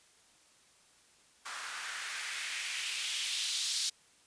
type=noise with band-pass filter sweep; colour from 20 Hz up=blue; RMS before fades=-37 dBFS; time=1.45-3.9 s; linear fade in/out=10 ms; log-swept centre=1200 to 4400 Hz; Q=2; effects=white hiss -64 dBFS RMS until 4.26 s + resampled to 22050 Hz